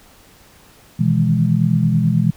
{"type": "chord", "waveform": "sine", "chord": "E major seventh", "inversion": "second", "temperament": "equal", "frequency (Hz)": [123.47, 155.56, 164.81, 207.7], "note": ["B2", "D#3", "E3", "G#3"], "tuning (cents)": [0, 0, 0, 0], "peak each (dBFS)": [-18, -22, -16, -19], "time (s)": [0.99, 2.31], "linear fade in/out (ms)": 10, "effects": ["pink hiss -48 dBFS RMS until 2.36 s"]}